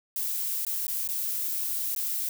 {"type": "noise with dropouts", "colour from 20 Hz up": "violet", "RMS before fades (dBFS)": -30, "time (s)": [0.16, 2.29], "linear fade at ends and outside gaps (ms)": 1, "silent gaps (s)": [[0.65, 0.667], [0.868, 0.88], [1.076, 1.088], [1.949, 1.962]], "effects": []}